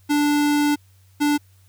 square tone pair in turn, 293.2 / 293.2 Hz, D4 / D4, -3 / -3 cents, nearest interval unison, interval 0 cents, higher neither, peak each -17 / -17 dBFS, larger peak neither, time 0.09-0.76 / 1.2-1.38 s, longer first, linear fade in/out 20 ms, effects added 95 Hz sine -51 dBFS peak until 1.68 s + white hiss -61 dBFS RMS until 1.68 s

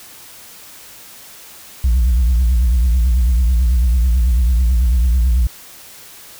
sine tone with vibrato, 60.6 Hz, B1, 32 cents flat, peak -8 dBFS, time 1.84-5.47 s, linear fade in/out 5 ms, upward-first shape triangle, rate 9.1 Hz, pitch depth 180 cents each way, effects tanh soft clip ceiling -9 dBFS + white hiss -39 dBFS RMS until 6.39 s

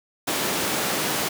pink high-pass noise, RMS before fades -25 dBFS, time 0.27-1.29 s, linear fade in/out 10 ms, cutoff 220 Hz, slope 12 dB/octave, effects none

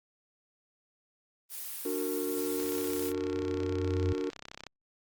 blue noise, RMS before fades -39 dBFS, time 1.49-3.13 s, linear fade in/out 50 ms
triangle chord, D augmented, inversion none, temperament just, 293.7 / 367.1 / 458.9 Hz, D4 / F#4 / A#4, 0 / -14 / -27 cents, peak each -33 dBFS, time 1.85-4.3 s, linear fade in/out 5 ms
sine tone with exponential growth, 90.1 Hz, F#2, 45 cents flat, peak -26 dBFS, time 2.19-4.13 s, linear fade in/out 5 ms, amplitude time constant 420 ms
click train, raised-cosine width 0.2 ms, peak -25 dBFS, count 69, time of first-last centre 2.6-4.667 s, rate 32.9 Hz
effects Opus 24 kbps

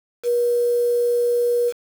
sine tone with quantisation, 480.7 Hz, B4, 47 cents flat, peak -16 dBFS, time 0.23-1.73 s, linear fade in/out 50 ms, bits 6, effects none

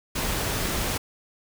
pink noise, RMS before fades -27 dBFS, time 0.15-0.98 s, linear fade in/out 10 ms, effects none

